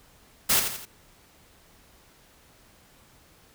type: noise with echo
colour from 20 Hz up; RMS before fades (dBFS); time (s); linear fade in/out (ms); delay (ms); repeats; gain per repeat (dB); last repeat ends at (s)
white; -21; 0.49-0.6; 10; 85; 3; -7; 0.855
effects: pink hiss -57 dBFS RMS until 3.54 s